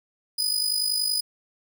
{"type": "tone with amplitude modulation", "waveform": "sawtooth", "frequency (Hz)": 4978, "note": "D#8", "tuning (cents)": 0, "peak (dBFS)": -17, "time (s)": [0.38, 1.21], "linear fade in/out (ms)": 10, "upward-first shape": "sine", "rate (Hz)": 50.5, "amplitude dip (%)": 65, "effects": []}